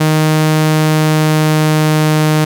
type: tone with pitch glide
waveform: sawtooth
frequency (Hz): 155.56 to 154.31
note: D#3 to D#3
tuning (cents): 0 to -14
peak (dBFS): -5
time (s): 0-2.45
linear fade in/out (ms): 10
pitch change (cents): -14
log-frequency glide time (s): 0.66-2.16
effects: none